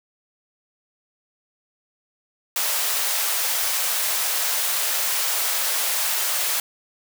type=high-pass noise; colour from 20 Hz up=white; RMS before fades=-23 dBFS; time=2.56-6.6 s; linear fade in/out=2 ms; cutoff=530 Hz; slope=24 dB/octave; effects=none